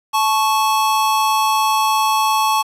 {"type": "tone pair together", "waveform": "square", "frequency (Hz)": [870, 1107.1], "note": ["A5", "C#6"], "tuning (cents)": [-20, -3], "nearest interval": "major third", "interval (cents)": 417, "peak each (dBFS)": [-17, -18], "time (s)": [0.13, 2.63], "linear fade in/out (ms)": 20, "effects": ["resampled to 32000 Hz", "7-bit"]}